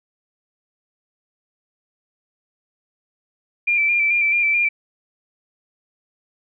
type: tone with vibrato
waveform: sine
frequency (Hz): 2364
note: D7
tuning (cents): +11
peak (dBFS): -15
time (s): 3.67-4.69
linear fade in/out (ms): 10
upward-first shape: square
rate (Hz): 4.6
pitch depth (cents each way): 29
effects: none